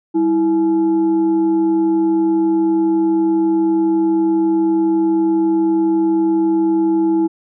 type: tone with frequency modulation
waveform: sine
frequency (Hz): 327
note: E4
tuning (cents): -14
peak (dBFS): -12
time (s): 0.14-7.28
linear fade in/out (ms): 20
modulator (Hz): 522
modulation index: 0.35
effects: none